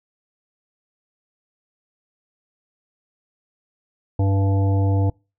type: harmonic tone with a mistuned harmonic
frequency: 98 Hz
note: G2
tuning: in tune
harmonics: 1 / 3 / 5 / 7 / 9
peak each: -16 / -26 / -30 / -33 / -35 dBFS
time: 4.19-5.1 s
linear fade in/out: 5 ms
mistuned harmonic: 9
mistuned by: -29 cents
effects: noise-tail reverb RT60 0.3 s tail -26 dB re dry